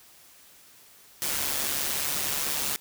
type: noise with amplitude modulation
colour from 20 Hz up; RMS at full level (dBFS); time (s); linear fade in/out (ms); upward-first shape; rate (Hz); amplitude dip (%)
white; -26; 1.22-2.76; 0; sine; 143; 60
effects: white hiss -54 dBFS RMS until 2.8 s